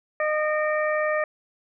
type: harmonic tone with a mistuned harmonic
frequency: 612 Hz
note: D#5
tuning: 29 cents flat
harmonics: 1 / 2 / 3 / 4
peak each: -23 / -29 / -28 / -35 dBFS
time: 0.2-1.24 s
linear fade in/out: 2 ms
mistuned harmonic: 4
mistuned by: -89 cents
effects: none